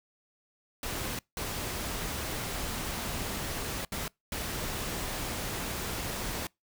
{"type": "noise bursts at uneven times", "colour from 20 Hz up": "pink", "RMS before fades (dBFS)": -35, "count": 4, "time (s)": [[0.83, 1.19], [1.37, 3.85], [3.92, 4.08], [4.32, 6.47]], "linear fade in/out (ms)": 2, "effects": ["noise-tail reverb RT60 0.2 s tail -26 dB re dry"]}